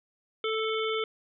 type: harmonic tone with a mistuned harmonic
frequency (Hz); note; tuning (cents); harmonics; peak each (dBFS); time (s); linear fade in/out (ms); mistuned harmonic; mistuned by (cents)
440; A4; 0; 1 / 3 / 5 / 7 / 8; -29 / -34 / -36 / -37 / -38; 0.44-1.04; 2; 8; -16
effects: none